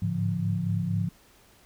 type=tone cluster; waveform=sine; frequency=102.4 / 106.6 / 143.7 / 172.9 Hz; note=G#2 / G#2 / D3 / F3; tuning=-24 / +46 / -37 / -17 cents; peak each=-34 / -29 / -33 / -28 dBFS; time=0.02-1.09 s; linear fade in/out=5 ms; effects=pink hiss -58 dBFS RMS until 1.65 s